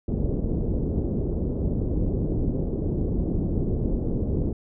pink low-pass noise, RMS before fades -25 dBFS, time 0.08-4.53 s, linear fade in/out 5 ms, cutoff 430 Hz, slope 24 dB/octave, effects none

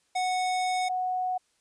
square / sine tone pair in turn, 737 / 737 Hz, F#5 / F#5, -7 / -7 cents, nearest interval unison, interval 0 cents, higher neither, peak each -26 dBFS, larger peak neither, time 0.15-0.89 / 0.89-1.38 s, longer first, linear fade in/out 10 ms, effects white hiss -70 dBFS RMS until 1.6 s + resampled to 22050 Hz

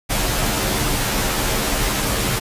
pink noise with comb filter, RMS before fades -20 dBFS, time 0.09-2.4 s, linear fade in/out 20 ms, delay 12 ms, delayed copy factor -0.8, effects resampled to 32000 Hz

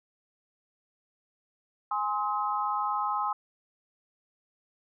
sine chord, Ab major, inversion none, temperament equal with one note detuned, 830.6 / 1046.5 / 1274.3 Hz, Ab5 / C6 / Eb6, 0 / 0 / +41 cents, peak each -31 dBFS, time 1.91-3.33 s, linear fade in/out 5 ms, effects none

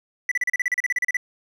triangle tone bursts, 1975.5 Hz, B6, in tune, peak -17 dBFS, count 15, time 0.29-1.169 s, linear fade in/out 2 ms, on 25 ms, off 36 ms, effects none

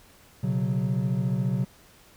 triangle chord, B suspended second, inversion none, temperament equal with one note detuned, 123.47 / 137.87 / 185 Hz, B2 / C#3 / F#3, 0 / -9 / 0 cents, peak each -25 dBFS, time 0.43-1.65 s, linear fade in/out 10 ms, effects tanh soft clip ceiling -15 dBFS + pink hiss -55 dBFS RMS until 2.16 s

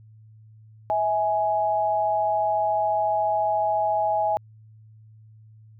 sine tone pair together, 648.1 / 834 Hz, E5 / G#5, -30 / +7 cents, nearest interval major third, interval 437 cents, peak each -24 / -22 dBFS, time 0.9-4.37 s, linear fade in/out 0 ms, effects added 109 Hz sine -47 dBFS peak until 5.79 s

